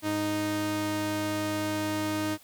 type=tone pair together; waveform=sawtooth; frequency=103.45 / 310 Hz; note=G#2 / D#4; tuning=-6 / -6 cents; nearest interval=octave + perfect fifth; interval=1900 cents; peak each=-32 / -24 dBFS; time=0.02-2.38 s; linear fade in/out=50 ms; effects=white hiss -56 dBFS RMS until 2.43 s